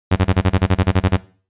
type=tone bursts; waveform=sawtooth; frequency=93.7 Hz; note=F#2; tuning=22 cents sharp; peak=-7 dBFS; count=13; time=0.11-1.169 s; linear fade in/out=10 ms; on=51 ms; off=33 ms; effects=noise-tail reverb RT60 0.4 s tail -19 dB re dry + resampled to 8000 Hz